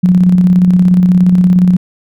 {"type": "tone with tremolo", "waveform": "sine", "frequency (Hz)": 180.8, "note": "F#3", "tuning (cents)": -40, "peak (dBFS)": -3, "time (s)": [0.03, 1.77], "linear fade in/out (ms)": 10, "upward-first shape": "square", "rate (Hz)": 17, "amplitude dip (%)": 35, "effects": []}